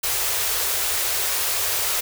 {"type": "band-stop noise", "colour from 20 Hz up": "white", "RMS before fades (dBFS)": -23, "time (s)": [0.03, 2.01], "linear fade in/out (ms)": 10, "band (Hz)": [110, 360], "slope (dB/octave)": 48, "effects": []}